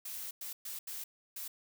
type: noise bursts at uneven times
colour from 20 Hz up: blue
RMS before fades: -42 dBFS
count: 5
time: 0.05-0.31 / 0.41-0.53 / 0.65-0.79 / 0.87-1.04 / 1.36-1.48 s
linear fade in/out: 5 ms
effects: none